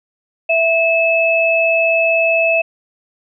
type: tone pair together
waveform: sine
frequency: 659.3 / 2602 Hz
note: E5 / E7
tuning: 0 / -23 cents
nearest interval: 2 octaves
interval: 2377 cents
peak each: -14 dBFS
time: 0.49-2.62 s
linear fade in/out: 10 ms
effects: none